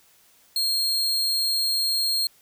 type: tone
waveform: 40% pulse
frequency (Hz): 4234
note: C8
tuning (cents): +20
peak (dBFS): -20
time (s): 0.56-2.27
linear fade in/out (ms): 2
effects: white hiss -58 dBFS RMS until 2.41 s